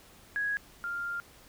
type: tone pair in turn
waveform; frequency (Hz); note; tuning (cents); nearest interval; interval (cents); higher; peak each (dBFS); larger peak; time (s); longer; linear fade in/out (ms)
sine; 1661.2 / 1396.9; G#6 / F6; 0 / 0; minor third; 300; first; -28 / -32; first; 0.36-0.57 / 0.84-1.2; second; 0
effects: pink hiss -56 dBFS RMS until 1.48 s